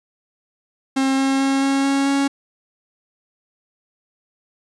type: tone with pitch steps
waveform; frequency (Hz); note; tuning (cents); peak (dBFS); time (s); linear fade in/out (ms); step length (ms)
45% pulse; 267.8 / 269.7 / 271.5 / 273.4 / 275.3 / 277.2; C4 / C#4 / C#4 / C#4 / C#4 / C#4; +40 / -47 / -36 / -24 / -12 / 0; -16; 0.96-2.28; 10; 220
effects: resampled to 22050 Hz